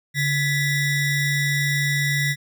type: ring-modulated tone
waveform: square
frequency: 917 Hz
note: A#5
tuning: 29 cents flat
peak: -17 dBFS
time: 0.14-2.36 s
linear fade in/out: 50 ms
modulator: 1060 Hz
effects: none